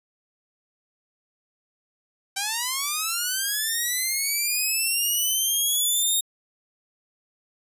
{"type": "linear sweep", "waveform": "5% pulse", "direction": "up", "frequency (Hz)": [768, 3729], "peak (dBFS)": -13, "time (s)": [2.36, 6.21], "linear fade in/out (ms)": 10, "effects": ["resampled to 32000 Hz"]}